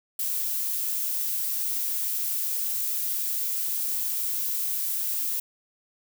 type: noise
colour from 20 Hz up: violet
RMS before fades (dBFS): -28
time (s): 0.19-5.4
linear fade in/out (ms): 5
effects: none